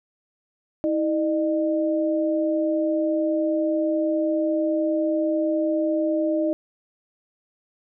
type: tone pair together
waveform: sine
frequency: 321.8 / 607.5 Hz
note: E4 / D#5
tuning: -42 / -42 cents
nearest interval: major seventh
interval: 1100 cents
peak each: -22 / -23 dBFS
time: 0.84-6.53 s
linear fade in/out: 0 ms
effects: none